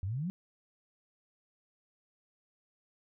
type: exponential sweep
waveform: sine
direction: up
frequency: 87.1 to 196 Hz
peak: -32 dBFS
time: 0.03-0.3 s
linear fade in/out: 0 ms
effects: none